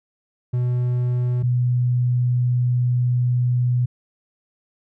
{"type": "tone pair in turn", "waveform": ["triangle", "sine"], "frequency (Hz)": [123.47, 123.47], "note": ["B2", "B2"], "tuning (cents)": [0, 0], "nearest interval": "unison", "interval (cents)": 0, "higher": "neither", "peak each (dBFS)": -16, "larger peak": "neither", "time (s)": [[0.53, 1.43], [1.43, 3.86]], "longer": "second", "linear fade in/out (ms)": 10, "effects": []}